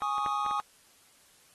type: chord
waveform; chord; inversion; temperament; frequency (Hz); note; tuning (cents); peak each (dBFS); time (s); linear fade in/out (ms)
triangle; Ab suspended fourth; none; equal; 830.6 / 1108.7 / 1244.5; Ab5 / Db6 / Eb6; 0 / 0 / 0; -31 / -32 / -29; 0.02-0.6; 0
type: clicks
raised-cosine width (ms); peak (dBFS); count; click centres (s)
0.5; -30 / -23 / -27 / -28; 4; 0.182 / 0.262 / 0.463 / 0.511
effects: white hiss -61 dBFS RMS until 1.54 s + AAC 32 kbps